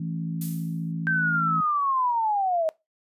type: harmonic tone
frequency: 55 Hz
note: A1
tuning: in tune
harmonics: 3 / 4 / 5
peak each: -28 / -37 / -38 dBFS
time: 0-1.61 s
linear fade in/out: 5 ms
type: noise with exponential decay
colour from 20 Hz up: violet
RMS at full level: -31 dBFS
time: 0.41-0.92 s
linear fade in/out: 5 ms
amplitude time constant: 110 ms
type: linear sweep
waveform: sine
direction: down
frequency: 1570 to 622.3 Hz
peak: -21 dBFS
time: 1.07-2.69 s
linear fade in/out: 0 ms
effects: noise-tail reverb RT60 0.2 s tail -20 dB re dry + resampled to 32000 Hz